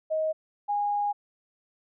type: tone pair in turn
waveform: sine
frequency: 629 / 821.1 Hz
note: D#5 / G#5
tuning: +19 / -20 cents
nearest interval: perfect fourth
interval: 461 cents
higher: second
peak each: -24 / -24 dBFS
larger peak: neither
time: 0.1-0.33 / 0.68-1.13 s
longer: second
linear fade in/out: 20 ms
effects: none